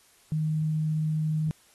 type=tone; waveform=sine; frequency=155.56 Hz; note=D#3; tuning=in tune; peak=-24 dBFS; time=0.32-1.51 s; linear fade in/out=0 ms; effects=white hiss -60 dBFS RMS until 1.74 s + AAC 32 kbps